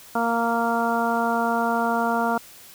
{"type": "harmonic tone", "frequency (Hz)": 232.2, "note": "A#3", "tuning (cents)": -7, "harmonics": [1, 2, 3, 4, 5, 6], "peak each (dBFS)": [-26, -29, -25, -26, -31, -28], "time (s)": [0.15, 2.38], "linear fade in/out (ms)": 5, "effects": ["white hiss -46 dBFS RMS until 2.74 s"]}